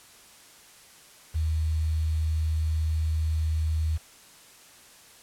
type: tone with quantisation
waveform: sine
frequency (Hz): 79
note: D#2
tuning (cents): +27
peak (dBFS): -23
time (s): 1.34-3.98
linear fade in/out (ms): 20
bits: 8
effects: white hiss -52 dBFS RMS until 5.22 s + low-pass 11000 Hz 12 dB/octave